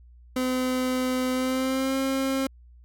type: tone with pitch glide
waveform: 30% pulse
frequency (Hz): 255.5 to 267.9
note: C4 to C4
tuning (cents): -41 to +41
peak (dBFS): -21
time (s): 0.36-2.47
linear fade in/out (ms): 5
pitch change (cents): +82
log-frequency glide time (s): 1.32-1.97
effects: added 60 Hz sine -48 dBFS peak until 2.84 s